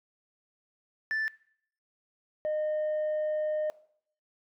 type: tone pair in turn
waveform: sine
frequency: 1760 / 612.6 Hz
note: A6 / D#5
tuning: 0 / -27 cents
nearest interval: octave + tritone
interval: 1827 cents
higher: first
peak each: -25 dBFS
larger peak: neither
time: 1.11-1.28 / 2.45-3.7 s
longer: second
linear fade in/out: 0 ms
effects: noise-tail reverb RT60 0.6 s tail -21 dB re dry + tanh soft clip ceiling -26 dBFS